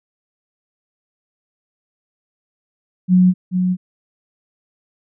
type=tone with echo; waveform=sine; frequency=182.6 Hz; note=F#3; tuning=23 cents flat; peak=-8 dBFS; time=3.08-3.34 s; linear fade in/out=50 ms; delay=430 ms; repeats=1; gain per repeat=-6 dB; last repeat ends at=3.77 s; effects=none